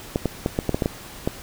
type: clicks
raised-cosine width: 2 ms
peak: -7 dBFS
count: 9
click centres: 0.159 / 0.257 / 0.461 / 0.589 / 0.693 / 0.745 / 0.822 / 0.859 / 1.275 s
effects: pink hiss -40 dBFS RMS until 1.42 s